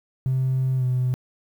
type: tone with pitch glide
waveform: triangle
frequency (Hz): 130.81 to 126.65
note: C3 to B2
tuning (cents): 0 to +44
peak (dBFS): -16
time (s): 0.26-1.14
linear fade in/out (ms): 0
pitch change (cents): -56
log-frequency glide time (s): 0.76-0.84
effects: tanh soft clip ceiling -16 dBFS + 9-bit